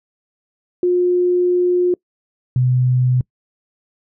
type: tone pair in turn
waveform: sine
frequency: 357.3 / 126.32 Hz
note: F4 / B2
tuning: +40 / +39 cents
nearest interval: octave + tritone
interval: 1801 cents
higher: first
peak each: -12 dBFS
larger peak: neither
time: 0.83-1.94 / 2.56-3.21 s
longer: first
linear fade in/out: 2 ms
effects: noise-tail reverb RT60 0.1 s tail -25 dB re dry